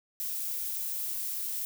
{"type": "noise", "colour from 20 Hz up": "violet", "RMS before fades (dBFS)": -34, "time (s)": [0.2, 1.65], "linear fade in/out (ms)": 0, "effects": []}